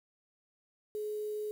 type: tone with quantisation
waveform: sine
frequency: 423.2 Hz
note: G#4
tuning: 33 cents sharp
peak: -34 dBFS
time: 0.95-1.51 s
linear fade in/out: 0 ms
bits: 9
effects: none